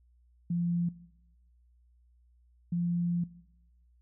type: tone pair in turn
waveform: sine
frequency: 172.6 / 173.23 Hz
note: F3 / F3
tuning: -20 / -14 cents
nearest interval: unison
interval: 6 cents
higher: second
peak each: -27 dBFS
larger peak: neither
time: 0.5-0.89 / 2.72-3.24 s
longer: second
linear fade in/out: 5 ms
effects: noise-tail reverb RT60 0.9 s tail -19 dB re dry + added 60 Hz sine -61 dBFS peak until 4.01 s